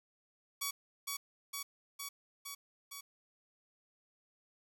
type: tone with echo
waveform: 5% pulse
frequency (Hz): 1130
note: C#6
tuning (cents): +33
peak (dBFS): -23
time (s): 0.61-0.71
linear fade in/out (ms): 10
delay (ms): 460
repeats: 5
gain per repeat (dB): -2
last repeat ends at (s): 3.01
effects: none